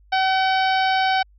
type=harmonic tone; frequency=760 Hz; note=F#5; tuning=46 cents sharp; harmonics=1 / 2 / 3 / 4 / 5 / 6 / 7; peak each=-18 / -24 / -28 / -30 / -32 / -34 / -35 dBFS; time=0.12-1.23 s; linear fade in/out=10 ms; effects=added 50 Hz sine -50 dBFS peak until 1.38 s